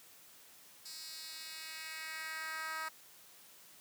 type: tone with high-pass filter sweep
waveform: 10% pulse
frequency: 317.8 Hz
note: D#4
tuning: 37 cents sharp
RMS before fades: -44 dBFS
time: 0.85-2.89 s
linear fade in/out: 10 ms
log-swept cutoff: 5100 to 1200 Hz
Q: 1.7
effects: white hiss -59 dBFS RMS until 3.8 s + high-pass 100 Hz 12 dB/octave